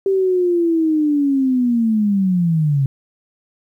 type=linear sweep; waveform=sine; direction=down; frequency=392 to 133.1 Hz; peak=-13 dBFS; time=0.06-2.86 s; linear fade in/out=2 ms; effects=9-bit